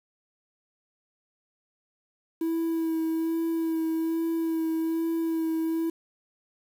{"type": "tone with vibrato", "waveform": "triangle", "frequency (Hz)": 326.3, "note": "E4", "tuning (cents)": -18, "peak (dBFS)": -22, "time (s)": [2.41, 5.9], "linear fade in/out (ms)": 5, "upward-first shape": "sine", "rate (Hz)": 1.2, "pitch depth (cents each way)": 19, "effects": ["tanh soft clip ceiling -18 dBFS", "8-bit"]}